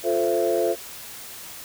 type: chord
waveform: sine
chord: F major seventh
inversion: none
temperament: equal with one note detuned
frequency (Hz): 349.2 / 440 / 523.3 / 668.8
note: F4 / A4 / C5 / E5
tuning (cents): 0 / 0 / 0 / +25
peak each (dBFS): -24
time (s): 0.03-0.76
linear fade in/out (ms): 50
effects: tanh soft clip ceiling -12 dBFS + white hiss -39 dBFS RMS until 1.64 s